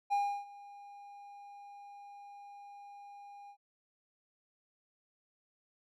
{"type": "tone with ADSR envelope", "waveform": "triangle", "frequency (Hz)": 810, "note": "G#5", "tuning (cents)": -43, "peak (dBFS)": -25, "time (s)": [0.1, 3.57], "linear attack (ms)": 28, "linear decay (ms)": 320, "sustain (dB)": -22, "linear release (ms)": 73, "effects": []}